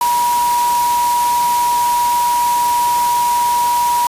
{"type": "tone in noise", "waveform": "sine", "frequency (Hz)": 963, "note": "B5", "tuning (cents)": -44, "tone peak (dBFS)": -12, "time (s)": [0.01, 4.07], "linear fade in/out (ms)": 2, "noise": "white", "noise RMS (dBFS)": -24, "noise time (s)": [0.01, 4.07], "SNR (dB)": 9, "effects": ["resampled to 32000 Hz"]}